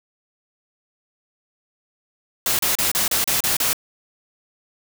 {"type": "noise bursts", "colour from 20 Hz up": "white", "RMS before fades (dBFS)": -20, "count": 8, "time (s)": [2.46, 3.731], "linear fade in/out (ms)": 2, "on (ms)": 130, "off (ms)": 33, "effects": []}